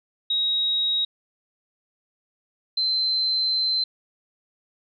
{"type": "tone pair in turn", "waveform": "sine", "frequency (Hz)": [3800, 4090], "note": ["A#7", "C8"], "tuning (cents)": [33, -40], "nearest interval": "minor second", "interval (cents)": 127, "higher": "second", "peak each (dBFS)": -20, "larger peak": "neither", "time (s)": [[0.3, 1.05], [2.77, 3.84]], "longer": "second", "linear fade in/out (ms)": 5, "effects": []}